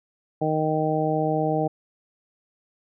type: harmonic tone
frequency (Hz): 155.56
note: D#3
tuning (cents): 0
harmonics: 1 / 2 / 3 / 4 / 5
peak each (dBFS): -27 / -27 / -27 / -27 / -27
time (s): 0.41-1.68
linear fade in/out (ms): 10
effects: none

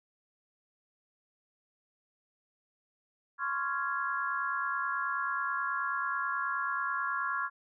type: chord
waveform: sine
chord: Db major seventh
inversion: third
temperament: just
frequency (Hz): 1039.4 / 1108.7 / 1385.9 / 1663.1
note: C6 / Db6 / F6 / Ab6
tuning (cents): -12 / 0 / -14 / +2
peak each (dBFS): -39 / -35 / -34 / -36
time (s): 3.38-7.5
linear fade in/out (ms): 50
effects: none

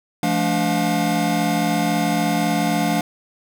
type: tone cluster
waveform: square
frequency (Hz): 170.5 / 214.3 / 288.4 / 712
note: F3 / A3 / D4 / F5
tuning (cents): -41 / -45 / -31 / +33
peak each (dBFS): -24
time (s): 0.23-3.01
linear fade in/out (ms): 2
effects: none

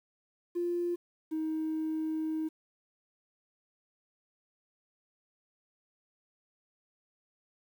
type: tone pair in turn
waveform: triangle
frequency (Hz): 348.3 / 315.4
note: F4 / D#4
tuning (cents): -5 / +24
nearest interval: major second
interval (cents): 171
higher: first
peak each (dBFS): -25 / -27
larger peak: first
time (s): 0.55-0.96 / 1.31-2.49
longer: second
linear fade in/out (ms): 20
effects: tanh soft clip ceiling -27 dBFS + 10-bit

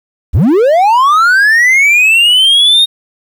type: linear sweep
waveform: triangle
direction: up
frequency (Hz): 46.78 to 3732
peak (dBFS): -3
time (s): 0.33-2.86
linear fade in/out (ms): 20
effects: 7-bit

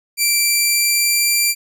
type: tone with pitch glide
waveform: 10% pulse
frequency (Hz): 2347 to 2361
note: D7 to D7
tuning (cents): -2 to +9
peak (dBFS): -5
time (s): 0.17-1.55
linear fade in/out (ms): 50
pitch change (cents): +11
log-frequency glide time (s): 0.43-1.31
effects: none

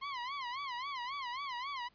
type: tone with vibrato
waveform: sawtooth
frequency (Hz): 1046.5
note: C6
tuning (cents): 0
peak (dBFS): -34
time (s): 0.01-1.89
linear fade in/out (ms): 20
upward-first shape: sine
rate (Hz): 3.7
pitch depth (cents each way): 160
effects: pink hiss -69 dBFS RMS until 1.94 s + resampled to 11025 Hz

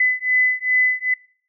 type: beating tone pair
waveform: sine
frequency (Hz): 2008 / 2010.5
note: B6 / B6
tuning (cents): +28 / +30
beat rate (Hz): 2.5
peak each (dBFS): -19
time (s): 0-1.14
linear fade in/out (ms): 5
effects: noise-tail reverb RT60 0.5 s tail -22 dB re dry

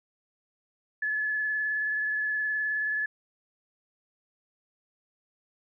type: tone with vibrato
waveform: sine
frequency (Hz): 1717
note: A6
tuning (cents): -43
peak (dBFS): -26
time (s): 1.02-3.06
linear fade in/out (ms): 5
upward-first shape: triangle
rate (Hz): 19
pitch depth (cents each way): 20
effects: none

